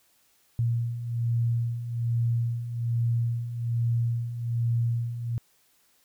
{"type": "beating tone pair", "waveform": "sine", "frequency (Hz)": [116.54, 117.74], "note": ["A#2", "A#2"], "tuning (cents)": [0, 18], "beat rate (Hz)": 1.2, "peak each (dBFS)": [-31, -25], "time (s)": [0.59, 5.38], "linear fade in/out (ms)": 0, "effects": ["white hiss -65 dBFS RMS until 6.04 s"]}